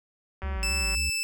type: click train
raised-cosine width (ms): 0.5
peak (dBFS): -25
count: 102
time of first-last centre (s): 0.42-0.949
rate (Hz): 191
type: tone with vibrato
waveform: triangle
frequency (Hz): 62.4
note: B1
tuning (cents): +19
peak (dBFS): -26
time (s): 0.43-1.1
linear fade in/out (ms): 5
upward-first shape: square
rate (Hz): 3.7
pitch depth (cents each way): 200
type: tone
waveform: 20% pulse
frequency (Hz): 2637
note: E7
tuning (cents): 0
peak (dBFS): -22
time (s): 0.63-1.23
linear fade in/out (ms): 0
effects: none